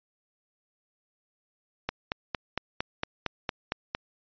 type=click train; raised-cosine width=0.3 ms; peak=-12 dBFS; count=10; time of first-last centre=1.89-3.949 s; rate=4.37 Hz; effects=resampled to 11025 Hz